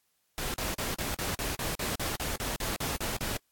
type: noise bursts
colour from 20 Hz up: pink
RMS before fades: -33 dBFS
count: 15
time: 0.38-3.368 s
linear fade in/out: 0 ms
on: 160 ms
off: 42 ms
effects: white hiss -74 dBFS RMS until 3.51 s + AAC 64 kbps